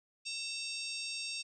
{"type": "harmonic tone with a mistuned harmonic", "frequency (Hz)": 924, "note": "A#5", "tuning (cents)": -16, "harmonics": [3, 4, 5, 6, 7, 8, 9], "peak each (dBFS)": [-42, -46, -44, -43, -51, -54, -47], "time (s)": [0.25, 1.43], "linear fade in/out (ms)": 20, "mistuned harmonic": 3, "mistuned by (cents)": -69, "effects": []}